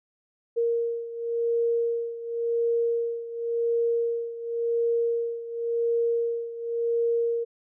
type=beating tone pair; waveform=sine; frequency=466.2 / 467.12 Hz; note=A#4 / A#4; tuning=0 / +4 cents; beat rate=0.92 Hz; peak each=-25 / -29 dBFS; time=0.56-7.45 s; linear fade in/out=20 ms; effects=none